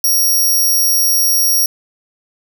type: tone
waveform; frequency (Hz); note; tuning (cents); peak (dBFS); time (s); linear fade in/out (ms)
10% pulse; 5640; F8; +16; -5; 0.04-1.66; 2
effects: none